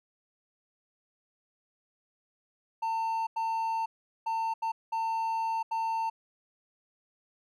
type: tone bursts at uneven times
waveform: triangle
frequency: 900 Hz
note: A5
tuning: 39 cents sharp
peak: -26 dBFS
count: 6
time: 2.82-3.27 / 3.36-3.86 / 4.26-4.54 / 4.62-4.72 / 4.92-5.63 / 5.71-6.1 s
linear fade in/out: 10 ms
effects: none